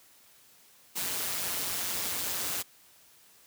white noise with amplitude modulation, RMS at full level -30 dBFS, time 0.95-2.63 s, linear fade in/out 20 ms, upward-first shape sine, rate 182 Hz, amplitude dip 60%, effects white hiss -59 dBFS RMS until 3.46 s + high-pass 60 Hz 12 dB/octave

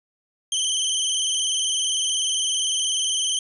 20% pulse tone with vibrato, 3100 Hz, G7, 20 cents flat, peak -15 dBFS, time 0.52-3.39 s, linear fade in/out 2 ms, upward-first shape square, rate 20 Hz, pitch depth 51 cents each way, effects resampled to 24000 Hz + 9-bit

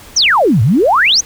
sine exponential two-way sweep, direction down then up, 6600 to 99.8 to 6600 Hz, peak -7 dBFS, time 0.16-1.21 s, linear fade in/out 10 ms, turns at 0.62 s, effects pink hiss -37 dBFS RMS until 1.25 s

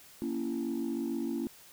sine chord, A# diminished, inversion none, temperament just, 233.1 / 279.7 / 335.6 Hz, A#3 / C#4 / E4, 0 / +16 / +31 cents, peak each -34 dBFS, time 0.22-1.47 s, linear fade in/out 0 ms, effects tanh soft clip ceiling -26 dBFS + white hiss -55 dBFS RMS until 1.72 s

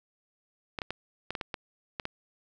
clicks, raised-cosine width 0.3 ms, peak -17 dBFS, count 9, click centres 0.788 / 0.818 / 0.906 / 1.306 / 1.352 / 1.412 / 1.542 / 1.998 / 2.054 s, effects none

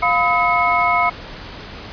sine tone cluster, 701 / 1003 / 1274 / 2185 Hz, F5 / B5 / D#6 / C#7, +6 / +26 / +41 / -26 cents, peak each -19 dBFS, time 0.02-1.1 s, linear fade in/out 10 ms, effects pink hiss -34 dBFS RMS until 1.92 s + resampled to 11025 Hz

